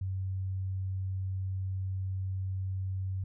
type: tone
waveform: sine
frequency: 94.8 Hz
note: F#2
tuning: 43 cents sharp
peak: -31 dBFS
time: 0.01-3.24 s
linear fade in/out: 5 ms
effects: none